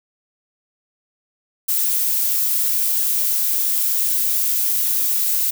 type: noise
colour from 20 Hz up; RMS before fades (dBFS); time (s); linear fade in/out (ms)
violet; -19; 1.68-5.51; 10
effects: none